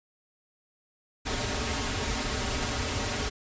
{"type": "noise with comb filter", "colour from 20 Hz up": "pink", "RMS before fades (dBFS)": -30, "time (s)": [1.25, 3.3], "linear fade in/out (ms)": 20, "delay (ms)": 5.9, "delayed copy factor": -0.8, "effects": ["resampled to 16000 Hz"]}